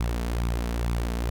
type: tone with flanger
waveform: sawtooth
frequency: 58.5 Hz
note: A#1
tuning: 7 cents sharp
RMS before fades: -27 dBFS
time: 0-1.3 s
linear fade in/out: 5 ms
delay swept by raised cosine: 0.8 to 4.6 ms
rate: 2.2 Hz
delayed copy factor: +0.55
effects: none